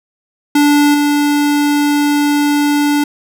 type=tone with level steps; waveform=square; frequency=291.4 Hz; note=D4; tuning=13 cents flat; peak=-8 / -11 dBFS; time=0.55-3.04 s; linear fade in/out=5 ms; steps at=0.94 s; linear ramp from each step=5 ms; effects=none